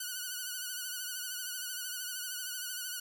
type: tone with vibrato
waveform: 5% pulse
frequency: 1480 Hz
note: F#6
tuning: in tune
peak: -26 dBFS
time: 0-3 s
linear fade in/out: 5 ms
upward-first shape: triangle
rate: 13 Hz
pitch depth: 64 cents each way
effects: none